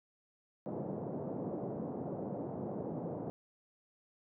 pink band-pass noise, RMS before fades -40 dBFS, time 0.66-3.3 s, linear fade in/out 0 ms, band 140 to 690 Hz, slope 24 dB/octave, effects none

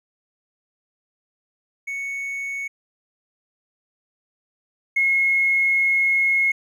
triangle tone pair in turn, 2217 / 2166 Hz, C#7 / C#7, 0 / -41 cents, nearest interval unison, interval 41 cents, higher first, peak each -24 / -12 dBFS, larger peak second, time 1.87-2.68 / 4.96-6.52 s, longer second, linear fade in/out 10 ms, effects tanh soft clip ceiling -14 dBFS

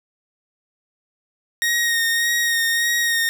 sawtooth tone with vibrato, 1864.7 Hz, A#6, in tune, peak -14 dBFS, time 1.62-3.29 s, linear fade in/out 0 ms, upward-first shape sine, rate 1.7 Hz, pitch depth 23 cents each way, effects none

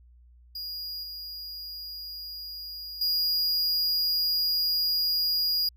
square tone with level steps, 4866 Hz, D#8, 39 cents flat, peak -34 / -37 / -24 dBFS, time 0.55-5.69 s, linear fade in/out 5 ms, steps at 1.03 / 3.01 s, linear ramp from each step 5 ms, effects added 60 Hz sine -52 dBFS peak until 5.76 s

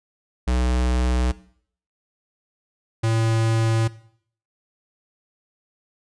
square tone pair in turn, 62 / 112.86 Hz, B1 / A2, +7 / +44 cents, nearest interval minor seventh, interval 1037 cents, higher second, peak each -19 dBFS, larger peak neither, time 0.47-1.32 / 3.03-3.88 s, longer neither, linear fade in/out 10 ms, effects noise-tail reverb RT60 0.6 s tail -18 dB re dry + resampled to 22050 Hz

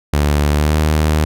sawtooth tone with pitch glide, 73.42 to 76.94 Hz, D2 to D#2, 0 to -19 cents, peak -8 dBFS, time 0.13-1.25 s, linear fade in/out 5 ms, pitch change +81 cents, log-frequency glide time 0.5-0.76 s, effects none

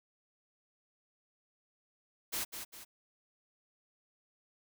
white noise with echo, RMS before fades -36 dBFS, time 2.32-2.45 s, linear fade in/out 20 ms, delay 200 ms, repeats 2, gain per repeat -7 dB, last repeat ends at 2.85 s, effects none

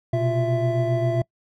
triangle tone cluster, 121.9 / 129.4 / 347.4 / 663 Hz, B2 / C3 / F4 / E5, -22 / -19 / -9 / +10 cents, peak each -21 / -26 / -25 / -22 dBFS, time 0.13-1.22 s, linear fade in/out 5 ms, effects noise-tail reverb RT60 0.1 s tail -25 dB re dry

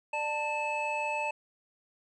triangle tone cluster, 595 / 890 / 2603 Hz, D5 / A5 / E7, +22 / +20 / -22 cents, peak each -34 / -31 / -32 dBFS, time 0.13-1.31 s, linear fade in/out 5 ms, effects resampled to 22050 Hz

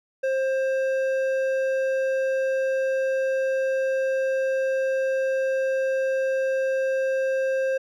sine tone with hard clipping, 530 Hz, C5, 22 cents sharp, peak -23 dBFS, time 0.23-7.78 s, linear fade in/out 10 ms, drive 8 dB, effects none

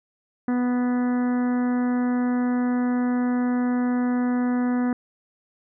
harmonic tone, 246.9 Hz, B3, in tune, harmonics 1 / 2 / 3 / 4 / 5 / 6 / 7 / 8, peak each -20 / -34 / -35 / -39 / -40 / -41 / -42 / -46 dBFS, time 0.48-4.93 s, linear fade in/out 2 ms, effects none

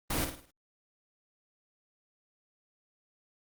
pink noise with echo, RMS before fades -31 dBFS, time 0.1-0.25 s, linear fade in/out 5 ms, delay 52 ms, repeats 5, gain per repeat -7 dB, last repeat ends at 0.51 s, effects Opus 32 kbps

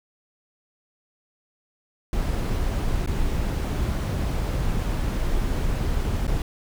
brown noise with dropouts, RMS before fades -24 dBFS, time 2.13-6.42 s, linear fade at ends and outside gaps 1 ms, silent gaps 3.061-3.074 / 6.269-6.278 s, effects none

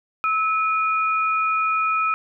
sine tone pair together, 1300 / 2454 Hz, E6 / D#7, -24 / -25 cents, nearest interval major seventh, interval 1099 cents, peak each -19 / -25 dBFS, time 0.24-2.14 s, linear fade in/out 0 ms, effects none

